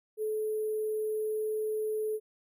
sine tone with sample-and-hold, 430.7 Hz, A4, 37 cents flat, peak -29 dBFS, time 0.17-2.2 s, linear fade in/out 50 ms, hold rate 11025 Hz, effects none

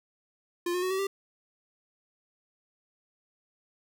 square tone with pitch steps, 349.2 / 359.6 / 370.4 / 381.5 / 392.9 Hz, F4 / F#4 / F#4 / G4 / G4, 0 / -49 / +2 / -47 / +4 cents, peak -28 dBFS, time 0.66-1.07 s, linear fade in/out 5 ms, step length 82 ms, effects none

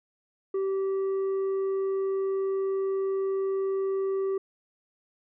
sine tone with tanh clipping, 387.2 Hz, G4, 21 cents flat, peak -26 dBFS, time 0.54-4.38 s, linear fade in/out 5 ms, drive 4 dB, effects none

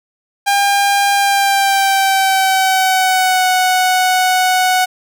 sawtooth tone with pitch glide, 802 to 739.7 Hz, G5 to F#5, +39 to -1 cents, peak -7 dBFS, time 0.46-4.86 s, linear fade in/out 20 ms, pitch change -140 cents, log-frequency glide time 1.14-3.46 s, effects none

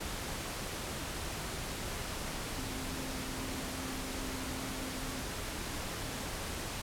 sine tone in noise, 261.6 Hz, C4, in tune, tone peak -43 dBFS, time 2.57-5.23 s, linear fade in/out 10 ms, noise pink, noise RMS -39 dBFS, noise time 0-6.82 s, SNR -7 dB, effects low-pass 12000 Hz 12 dB/octave

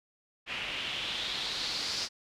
white noise with low-pass filter sweep, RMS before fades -35 dBFS, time 0.46-2.09 s, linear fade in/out 50 ms, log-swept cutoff 2600 to 5000 Hz, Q 3.7, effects none

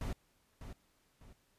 brown noise with echo, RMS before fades -38 dBFS, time 0.01-0.13 s, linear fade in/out 2 ms, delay 600 ms, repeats 2, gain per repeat -9 dB, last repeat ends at 1.33 s, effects pink hiss -73 dBFS RMS until 1.58 s + resampled to 32000 Hz

